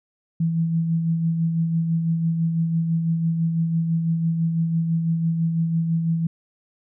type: tone with tremolo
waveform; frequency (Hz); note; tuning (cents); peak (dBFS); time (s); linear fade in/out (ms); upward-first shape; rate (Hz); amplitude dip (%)
sine; 164.81; E3; 0; -17; 0.4-6.27; 5; sine; 6; 40
effects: none